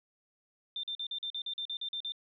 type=tone bursts; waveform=sine; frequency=3582 Hz; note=A7; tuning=30 cents sharp; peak=-34 dBFS; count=12; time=0.76-2.121 s; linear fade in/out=2 ms; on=74 ms; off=43 ms; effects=none